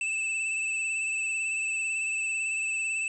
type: tone with vibrato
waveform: square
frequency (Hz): 2637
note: E7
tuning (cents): 0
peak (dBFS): -28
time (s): 0.01-3.08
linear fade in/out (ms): 2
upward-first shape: sine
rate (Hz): 18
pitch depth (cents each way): 29
effects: resampled to 24000 Hz + 9-bit